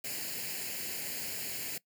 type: noise with comb filter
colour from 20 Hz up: white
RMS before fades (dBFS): -38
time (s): 0.04-1.78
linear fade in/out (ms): 5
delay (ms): 0.42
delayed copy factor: +0.7
effects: noise-tail reverb RT60 0.1 s tail -21 dB re dry + high-pass 100 Hz 12 dB/octave